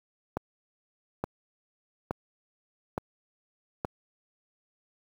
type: click train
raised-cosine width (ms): 1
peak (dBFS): -15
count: 5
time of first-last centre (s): 0.37-3.848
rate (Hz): 1.15
effects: high-pass 60 Hz 12 dB/octave + 8-bit